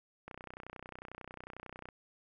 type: click train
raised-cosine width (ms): 0.5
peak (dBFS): -30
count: 51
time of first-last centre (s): 0.28-1.888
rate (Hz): 31.1
effects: none